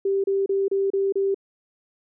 sine tone bursts, 392 Hz, G4, in tune, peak -19 dBFS, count 6, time 0.05-1.345 s, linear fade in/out 5 ms, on 190 ms, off 31 ms, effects none

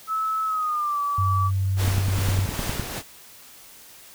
sine tone with pitch glide, 1300 to 1151.5 Hz, E6 to D6, -24 to -34 cents, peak -22 dBFS, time 0.07-1.51 s, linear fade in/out 50 ms, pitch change -210 cents, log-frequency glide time 0.45-1.01 s
sine tone, 96.2 Hz, G2, 32 cents flat, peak -20 dBFS, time 1.18-2.46 s, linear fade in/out 5 ms
pink noise with tremolo, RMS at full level -29 dBFS, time 1.76-3.03 s, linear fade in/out 50 ms, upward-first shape sine, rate 2.5 Hz, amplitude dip 40%
click train, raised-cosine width 5 ms, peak -15 dBFS, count 10, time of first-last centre 1.88-2.796 s, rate 9.82 Hz
effects white hiss -47 dBFS RMS until 4.14 s

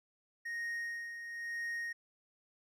triangle tone with tremolo, 1865 Hz, A#6, in tune, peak -34 dBFS, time 0.45-1.93 s, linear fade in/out 10 ms, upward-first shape sine, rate 1 Hz, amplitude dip 55%, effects none

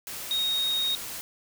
sine tone in noise, 3740 Hz, A#7, 5 cents sharp, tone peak -24 dBFS, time 0.31-0.95 s, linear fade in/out 0 ms, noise white, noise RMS -37 dBFS, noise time 0.07-1.21 s, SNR +10 dB, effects none

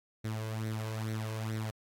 sawtooth tone with flanger, 110 Hz, A2, in tune, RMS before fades -36 dBFS, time 0.24-1.71 s, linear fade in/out 10 ms, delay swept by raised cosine 0.5 to 2 ms, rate 2.3 Hz, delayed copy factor +0.6, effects AAC 48 kbps

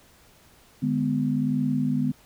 sine chord, G# diminished, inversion second, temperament just, 149.51 / 207.7 / 249.2 Hz, D3 / G#3 / B3, +31 / 0 / +16 cents, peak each -27 / -28 / -24 dBFS, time 0.82-2.12 s, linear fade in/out 10 ms, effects pink hiss -56 dBFS RMS until 2.25 s

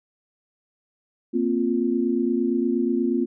sine chord, Bb suspended second, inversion none, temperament equal, 233.1 / 261.6 / 349.2 Hz, Bb3 / C4 / F4, 0 / 0 / 0 cents, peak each -24 dBFS, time 1.33-3.26 s, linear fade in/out 20 ms, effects none

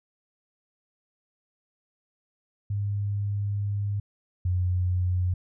sine tone pair in turn, 101.6 / 90.52 Hz, G#2 / F#2, -38 / -37 cents, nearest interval major second, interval 199 cents, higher first, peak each -25 / -22 dBFS, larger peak second, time 2.7-4 / 4.45-5.34 s, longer first, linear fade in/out 5 ms, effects none

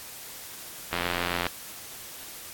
click train, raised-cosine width 0.3 ms, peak -10 dBFS, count 48, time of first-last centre 0.93-1.467 s, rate 87.6 Hz, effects white hiss -42 dBFS RMS until 2.53 s + AAC 64 kbps

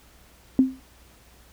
sine tone with exponential decay, 261.6 Hz, C4, in tune, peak -10 dBFS, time 0.59-0.8 s, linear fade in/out 1 ms, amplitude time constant 44 ms, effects added 60 Hz sine -55 dBFS peak until 1.52 s + pink hiss -55 dBFS RMS until 1.52 s

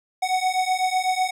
square beating tone pair, 740 / 748 Hz, F#5 / F#5, 0 / +19 cents, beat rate 8 Hz, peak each -24 dBFS, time 0.22-1.31 s, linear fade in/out 10 ms, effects low-pass 10000 Hz 12 dB/octave

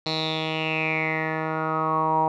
10% pulse tone with low-pass filter sweep, 158.3 Hz, D#3, 30 cents sharp, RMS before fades -25 dBFS, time 0.06-2.28 s, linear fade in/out 2 ms, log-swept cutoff 4300 to 890 Hz, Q 8.5, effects none

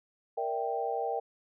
sine chord, E half-diminished seventh, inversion second, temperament equal, 466.2 / 587.3 / 659.3 / 784 Hz, Bb4 / D5 / E5 / G5, 0 / 0 / 0 / 0 cents, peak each -34 / -39 / -37 / -33 dBFS, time 0.37-1.2 s, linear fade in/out 10 ms, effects none

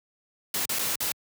white noise with dropouts, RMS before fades -28 dBFS, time 0.54-1.12 s, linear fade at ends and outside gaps 2 ms, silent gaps 0.655-0.693 / 0.788-0.792 / 0.956-1.004 s, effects high-pass 80 Hz 12 dB/octave

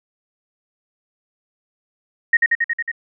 sine tone with echo, 1864.7 Hz, A#6, in tune, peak -9 dBFS, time 2.33-2.37 s, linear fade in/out 5 ms, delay 91 ms, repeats 6, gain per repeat -2 dB, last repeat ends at 2.916 s, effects none

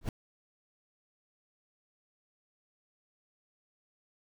brown noise with exponential growth, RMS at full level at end -24 dBFS, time 0.01-0.09 s, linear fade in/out 2 ms, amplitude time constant 17 ms, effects none

